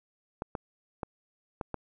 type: clicks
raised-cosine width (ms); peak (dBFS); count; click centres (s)
1; -19; 5; 0.421 / 0.552 / 1.032 / 1.612 / 1.743
effects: none